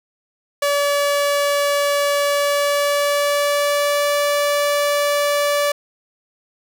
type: tone with pitch glide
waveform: sawtooth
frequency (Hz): 573 to 579.3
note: D5 to D5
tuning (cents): -43 to -24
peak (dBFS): -12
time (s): 0.62-5.72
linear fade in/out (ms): 5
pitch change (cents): +19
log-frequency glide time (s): 2.22-4.11
effects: none